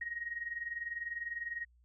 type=tone with tremolo; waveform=sine; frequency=1881 Hz; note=A#6; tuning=15 cents sharp; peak=-34 dBFS; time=0.01-1.65 s; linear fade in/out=5 ms; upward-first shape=sine; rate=20 Hz; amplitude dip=75%; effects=added 60 Hz sine -63 dBFS peak until 1.84 s